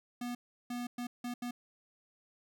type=tone bursts at uneven times; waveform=square; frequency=243.2 Hz; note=B3; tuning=26 cents flat; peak=-37 dBFS; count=5; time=0.21-0.35 / 0.7-0.87 / 0.98-1.07 / 1.24-1.34 / 1.42-1.51 s; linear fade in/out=5 ms; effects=none